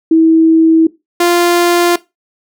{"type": "tone pair in turn", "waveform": ["sine", "sawtooth"], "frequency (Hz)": [323.7, 347.9], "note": ["E4", "F4"], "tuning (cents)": [-31, -7], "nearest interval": "minor second", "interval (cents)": 124, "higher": "second", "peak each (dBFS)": -4, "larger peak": "neither", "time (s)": [[0.11, 0.87], [1.2, 1.96]], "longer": "neither", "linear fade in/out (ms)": 5, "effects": ["noise-tail reverb RT60 0.2 s tail -18 dB re dry"]}